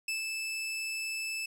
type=tone with ADSR envelope; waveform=sawtooth; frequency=2628 Hz; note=E7; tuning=6 cents flat; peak=-27 dBFS; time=0.08-1.46 s; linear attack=4 ms; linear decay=130 ms; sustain=-3 dB; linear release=6 ms; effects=low-pass 12000 Hz 12 dB/octave + 10-bit